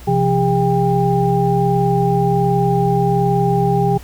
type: tone cluster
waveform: sine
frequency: 130.8 / 172.1 / 403.4 / 799 Hz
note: C3 / F3 / G4 / G5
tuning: 0 / -25 / +50 / +33 cents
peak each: -18 dBFS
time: 0.07-3.98 s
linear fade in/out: 10 ms
effects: added 60 Hz sine -35 dBFS peak until 4.03 s + pink hiss -42 dBFS RMS until 4.03 s